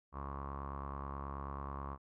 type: tone with low-pass filter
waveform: sawtooth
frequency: 69.3 Hz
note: C#2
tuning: in tune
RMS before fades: -43 dBFS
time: 0.12-1.98 s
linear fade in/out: 50 ms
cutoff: 1100 Hz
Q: 8.8
effects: none